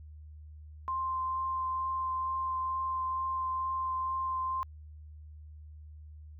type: tone with vibrato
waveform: sine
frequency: 1046.5 Hz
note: C6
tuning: in tune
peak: -30 dBFS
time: 0.88-4.63 s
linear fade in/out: 0 ms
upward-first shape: triangle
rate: 2.2 Hz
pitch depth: 11 cents each way
effects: added 76 Hz sine -46 dBFS peak until 6.39 s